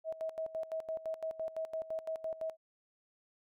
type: tone with tremolo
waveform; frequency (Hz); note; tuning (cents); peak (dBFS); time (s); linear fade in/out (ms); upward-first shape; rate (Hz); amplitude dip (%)
sine; 642; E5; -46; -34; 0.04-2.57; 50; square; 5.9; 80
effects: none